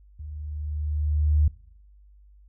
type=tone with level ramp; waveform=sine; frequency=75.2 Hz; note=D2; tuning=42 cents sharp; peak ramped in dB=-35 to -15 dBFS; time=0.19-1.48 s; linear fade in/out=5 ms; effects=noise-tail reverb RT60 0.6 s tail -21 dB re dry + added 50 Hz sine -50 dBFS peak until 2.48 s